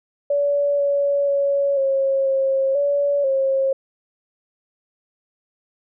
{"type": "tone with pitch steps", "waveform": "sine", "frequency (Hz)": [572, 566, 561, 542, 538, 570, 538], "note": ["D5", "C#5", "C#5", "C#5", "C5", "C#5", "C5"], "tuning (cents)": [-46, 36, 21, -39, 48, 48, 48], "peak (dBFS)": -16, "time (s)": [0.3, 3.73], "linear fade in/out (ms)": 5, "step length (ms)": 490, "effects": []}